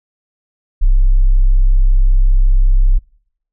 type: tone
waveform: sine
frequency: 32.68 Hz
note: C1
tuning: 1 cent flat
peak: -5 dBFS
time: 0.81-2.99 s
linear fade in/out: 20 ms
effects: noise-tail reverb RT60 0.7 s tail -25 dB re dry + tanh soft clip ceiling -3 dBFS